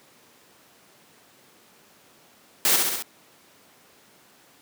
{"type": "noise with echo", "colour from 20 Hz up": "white", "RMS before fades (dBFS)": -20, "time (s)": [2.65, 2.76], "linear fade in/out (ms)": 0, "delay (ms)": 66, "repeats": 4, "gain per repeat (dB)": -3, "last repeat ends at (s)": 3.024, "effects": ["pink hiss -55 dBFS RMS until 4.61 s", "high-pass 200 Hz 12 dB/octave"]}